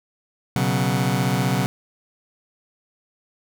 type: chord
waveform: sawtooth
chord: B suspended second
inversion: none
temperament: just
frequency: 123.47 / 138.9 / 185.21 Hz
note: B2 / C#3 / F#3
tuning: 0 / +4 / +2 cents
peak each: -19 dBFS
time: 0.56-1.66 s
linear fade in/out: 0 ms
effects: none